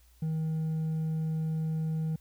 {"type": "tone with hard clipping", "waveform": "sine", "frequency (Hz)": 158.6, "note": "D#3", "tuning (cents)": 33, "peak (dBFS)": -29, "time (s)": [0.22, 2.16], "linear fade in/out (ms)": 5, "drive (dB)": 2, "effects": ["added 60 Hz sine -58 dBFS peak until 2.2 s", "white hiss -66 dBFS RMS until 2.2 s"]}